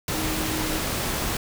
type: tone in noise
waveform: sine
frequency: 313.1 Hz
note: D#4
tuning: 11 cents sharp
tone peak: -30 dBFS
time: 0.14-0.79 s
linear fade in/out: 2 ms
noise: pink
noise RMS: -27 dBFS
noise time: 0.08-1.37 s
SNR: -6 dB
effects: none